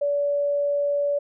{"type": "tone", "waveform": "sine", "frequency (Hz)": 574, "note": "D5", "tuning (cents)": -40, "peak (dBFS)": -20, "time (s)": [0.01, 1.19], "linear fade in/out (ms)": 10, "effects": []}